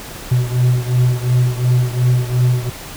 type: beating tone pair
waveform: triangle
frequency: 123.47 / 126.27 Hz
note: B2 / B2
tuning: 0 / +39 cents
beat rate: 2.8 Hz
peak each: -12 / -15 dBFS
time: 0.31-2.7 s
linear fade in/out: 10 ms
effects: pink hiss -32 dBFS RMS until 2.96 s